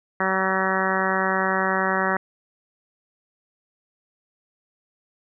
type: harmonic tone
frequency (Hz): 189.8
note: F#3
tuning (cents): +44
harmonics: 1 / 2 / 3 / 4 / 5 / 6 / 7 / 8 / 9 / 10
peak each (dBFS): -29 / -29 / -29 / -29 / -29 / -29 / -29 / -29 / -29 / -29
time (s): 0.2-2.17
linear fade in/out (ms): 2
effects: none